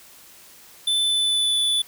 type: tone with pitch glide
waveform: square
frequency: 3520 to 3474 Hz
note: A7 to A7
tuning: 0 to -23 cents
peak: -19 dBFS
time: 0.87-1.82 s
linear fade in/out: 5 ms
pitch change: -23 cents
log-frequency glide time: 1.01-1.59 s
effects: white hiss -48 dBFS RMS until 1.87 s